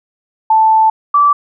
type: tone pair in turn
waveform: sine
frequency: 880 / 1160 Hz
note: A5 / D6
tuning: 0 / -22 cents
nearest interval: perfect fourth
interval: 478 cents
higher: second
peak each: -6 dBFS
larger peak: neither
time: 0.5-0.9 / 1.14-1.33 s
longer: first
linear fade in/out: 5 ms
effects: none